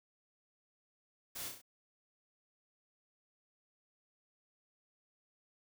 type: noise with echo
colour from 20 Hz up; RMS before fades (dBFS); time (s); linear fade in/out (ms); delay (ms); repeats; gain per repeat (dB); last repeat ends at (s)
white; -44; 1.35-1.49; 10; 32; 4; -4; 1.618
effects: none